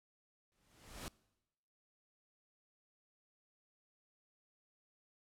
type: noise with exponential growth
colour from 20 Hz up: pink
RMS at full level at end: -43 dBFS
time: 0.52-1.08 s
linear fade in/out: 0 ms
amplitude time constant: 120 ms
effects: noise-tail reverb RT60 1.0 s tail -23 dB re dry + low-pass 12000 Hz 12 dB/octave